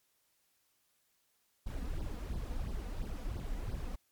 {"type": "noise with flanger", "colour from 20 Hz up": "brown", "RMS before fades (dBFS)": -38, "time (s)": [1.66, 3.96], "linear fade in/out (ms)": 10, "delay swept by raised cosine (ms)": [0.2, 4.2], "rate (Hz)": 2.9, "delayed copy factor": 0.8, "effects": ["white hiss -75 dBFS RMS until 4.11 s", "MP3 96 kbps"]}